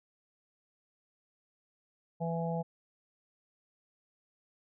harmonic tone, 166.7 Hz, E3, 20 cents sharp, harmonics 1 / 3 / 4 / 5, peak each -33 / -38 / -39 / -40 dBFS, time 2.2-2.63 s, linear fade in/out 20 ms, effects none

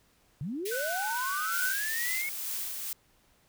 sine linear sweep, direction up, 124.5 to 2200 Hz, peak -32 dBFS, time 0.41-2.29 s, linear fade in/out 0 ms
white high-pass noise, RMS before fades -38 dBFS, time 0.65-2.22 s, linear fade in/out 10 ms, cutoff 1800 Hz, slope 96 dB/octave
sine tone with vibrato, 1500 Hz, F#6, 23 cents sharp, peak -33 dBFS, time 0.71-1.74 s, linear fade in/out 10 ms, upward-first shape square, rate 18 Hz, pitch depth 21 cents each way
blue noise with tremolo, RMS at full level -34 dBFS, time 1.52-2.93 s, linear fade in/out 2 ms, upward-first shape sine, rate 2.2 Hz, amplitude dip 35%
effects pink hiss -66 dBFS RMS until 3.48 s

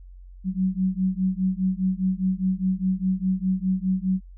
sine beating tone pair, 185 / 189.9 Hz, F#3 / F#3, 0 / +45 cents, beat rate 4.9 Hz, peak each -24 dBFS, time 0.44-4.21 s, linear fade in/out 50 ms, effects added 45 Hz sine -41 dBFS peak until 4.37 s

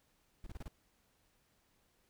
brown noise bursts, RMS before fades -44 dBFS, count 5, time 0.44-0.681 s, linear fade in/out 2 ms, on 25 ms, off 29 ms, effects pink hiss -74 dBFS RMS until 2.09 s

